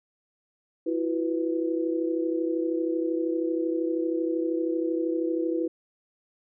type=chord; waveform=sine; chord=E suspended second; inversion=none; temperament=equal with one note detuned; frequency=329.6 / 362.4 / 493.9 Hz; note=E4 / F#4 / B4; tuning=0 / -36 / 0 cents; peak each=-26 / -31 / -31 dBFS; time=0.86-5.68 s; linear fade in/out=10 ms; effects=none